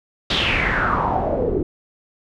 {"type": "noise with low-pass filter sweep", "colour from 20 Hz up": "pink", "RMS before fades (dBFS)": -20, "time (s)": [0.3, 1.63], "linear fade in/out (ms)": 5, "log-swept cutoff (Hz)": [3800, 340], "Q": 5.5, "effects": []}